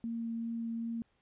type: tone with vibrato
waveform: sine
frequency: 230 Hz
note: A#3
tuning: 23 cents flat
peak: -34 dBFS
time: 0.04-1.02 s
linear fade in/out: 0 ms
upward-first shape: triangle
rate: 2.6 Hz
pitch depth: 8 cents each way
effects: pink hiss -74 dBFS RMS until 1.21 s + resampled to 8000 Hz